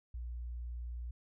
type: tone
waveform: sine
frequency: 59.8 Hz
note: A#1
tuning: 45 cents sharp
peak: -38 dBFS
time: 0.14-1.11 s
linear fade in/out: 5 ms
effects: tanh soft clip ceiling -34 dBFS